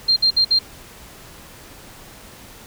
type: tone bursts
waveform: sine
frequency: 4186 Hz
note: C8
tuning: in tune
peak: -12 dBFS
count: 4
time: 0.08-0.591 s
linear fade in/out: 10 ms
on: 85 ms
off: 57 ms
effects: pink hiss -42 dBFS RMS until 2.66 s